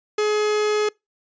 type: tone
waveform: 45% pulse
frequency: 422.6 Hz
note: G#4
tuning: 30 cents sharp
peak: -18 dBFS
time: 0.18-0.89 s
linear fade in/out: 5 ms
effects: noise-tail reverb RT60 0.2 s tail -25 dB re dry + resampled to 16000 Hz